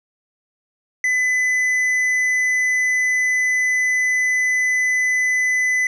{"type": "tone with tanh clipping", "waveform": "sine", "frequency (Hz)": 2007, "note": "B6", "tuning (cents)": 27, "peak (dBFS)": -17, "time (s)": [1.04, 5.87], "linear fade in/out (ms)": 2, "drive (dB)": 7, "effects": []}